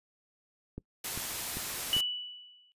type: click train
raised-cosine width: 3 ms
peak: -26 dBFS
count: 4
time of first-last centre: 0.78-1.966 s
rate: 2.53 Hz
type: noise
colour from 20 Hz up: white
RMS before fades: -36 dBFS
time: 1.04-2.01 s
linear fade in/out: 5 ms
type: tone with exponential decay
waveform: sine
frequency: 2960 Hz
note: F#7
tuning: in tune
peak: -23 dBFS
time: 1.93-2.72 s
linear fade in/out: 0 ms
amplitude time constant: 170 ms
effects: noise-tail reverb RT60 0.1 s tail -22 dB re dry + resampled to 32000 Hz